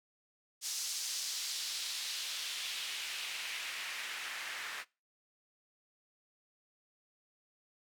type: noise with band-pass filter sweep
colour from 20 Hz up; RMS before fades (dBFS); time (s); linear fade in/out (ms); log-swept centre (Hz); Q
white; -40; 0.61-4.85; 50; 5900 to 1700; 1.5
effects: noise-tail reverb RT60 0.3 s tail -24 dB re dry